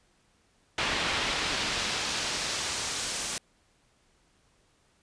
brown noise with band-pass filter sweep, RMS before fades -31 dBFS, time 0.78-3.38 s, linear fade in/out 2 ms, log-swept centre 2900 to 8000 Hz, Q 1, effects pink hiss -67 dBFS RMS until 5.02 s + resampled to 22050 Hz

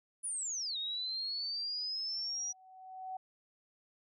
sine linear two-way sweep, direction down then up, 9990 to 3697 to 5810 Hz, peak -35 dBFS, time 0.23-2.53 s, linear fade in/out 20 ms, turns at 0.77 s
sine tone with exponential growth, 752 Hz, F#5, 28 cents sharp, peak -37 dBFS, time 2.06-3.17 s, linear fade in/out 5 ms, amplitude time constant 240 ms
effects none

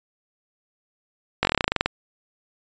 slowing click train, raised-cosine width 0.3 ms, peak -3 dBFS, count 14, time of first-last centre 1.43-1.86 s, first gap 20 ms, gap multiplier 1.08, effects resampled to 16000 Hz

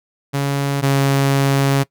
sawtooth tone pair in turn, 140 / 137.91 Hz, C#3 / C#3, +18 / -9 cents, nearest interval unison, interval 27 cents, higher first, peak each -13 / -9 dBFS, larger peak second, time 0.33-0.82 / 0.82-1.84 s, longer second, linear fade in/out 20 ms, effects noise-tail reverb RT60 0.1 s tail -21 dB re dry

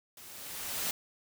white noise with level ramp, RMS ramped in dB -51 to -32 dBFS, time 0.17-0.91 s, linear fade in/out 2 ms, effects none

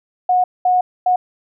sine tone bursts at uneven times, 729 Hz, F#5, 26 cents flat, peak -11 dBFS, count 3, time 0.29-0.44 / 0.65-0.81 / 1.06-1.16 s, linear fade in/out 5 ms, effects none

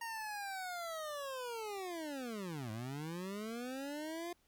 25% pulse linear two-way sweep, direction down then up, 932.3 to 105.4 to 352.5 Hz, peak -37 dBFS, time 0.01-4.33 s, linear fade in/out 5 ms, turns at 2.71 s, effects pink hiss -74 dBFS RMS until 4.47 s

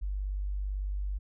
sine tone, 49 Hz, G1, in tune, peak -30 dBFS, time 0.01-1.19 s, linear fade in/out 20 ms, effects none

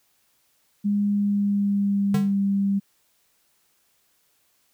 sine tone with pitch glide, 204 to 198.08 Hz, G#3 to G3, -31 to +18 cents, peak -19 dBFS, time 0.84-2.8 s, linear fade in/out 20 ms, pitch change -51 cents, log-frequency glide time 1.07-2.38 s
square tone with exponential decay, 150 Hz, D3, 37 cents sharp, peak -21 dBFS, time 2.14-2.35 s, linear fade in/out 5 ms, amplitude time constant 45 ms
effects white hiss -66 dBFS RMS until 4.73 s

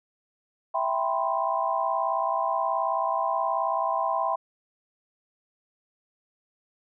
sine chord, C major seventh, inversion first, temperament equal, 659.3 / 784 / 987.8 / 1046.5 Hz, E5 / G5 / B5 / C6, 0 / 0 / 0 / 0 cents, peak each -29 dBFS, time 0.74-4.36 s, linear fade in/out 10 ms, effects none

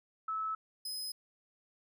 sine / sawtooth tone pair in turn, 1302 / 5057 Hz, E6 / D#8, -22 / +27 cents, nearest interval octave + major seventh, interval 2349 cents, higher second, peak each -33 / -35 dBFS, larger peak first, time 0.28-0.55 / 0.85-1.12 s, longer neither, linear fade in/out 5 ms, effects none

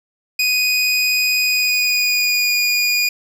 25% pulse tone with pitch glide, 2489 to 2445 Hz, D#7 to D#7, 0 to -31 cents, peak -11 dBFS, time 0.39-3.09 s, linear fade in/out 5 ms, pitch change -31 cents, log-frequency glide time 1.4-2.55 s, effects none

